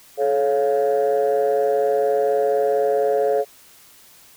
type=chord; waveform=sine; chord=A augmented; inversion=none; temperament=equal with one note detuned; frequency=430.2 / 554.4 / 698.5 Hz; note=A4 / C#5 / E#5; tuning=-39 / 0 / 0 cents; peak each=-18 / -19 / -22 dBFS; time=0.17-3.45 s; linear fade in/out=50 ms; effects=tanh soft clip ceiling -11 dBFS + white hiss -49 dBFS RMS until 4.36 s